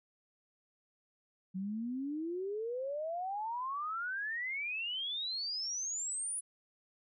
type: exponential sweep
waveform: sine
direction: up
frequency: 182.8 to 10080 Hz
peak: -35 dBFS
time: 1.54-6.41 s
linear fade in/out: 20 ms
effects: none